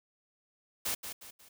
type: noise with echo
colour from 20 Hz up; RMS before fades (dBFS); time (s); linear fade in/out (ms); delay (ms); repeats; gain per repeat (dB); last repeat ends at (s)
white; -33; 0.85-0.95; 10; 180; 3; -8; 1.49
effects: none